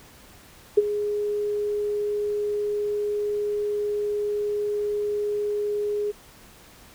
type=tone with ADSR envelope; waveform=sine; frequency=415.1 Hz; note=G#4; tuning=1 cent flat; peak=-10 dBFS; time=0.77-6.12 s; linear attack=10 ms; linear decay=30 ms; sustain=-13 dB; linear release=18 ms; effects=pink hiss -50 dBFS RMS until 6.94 s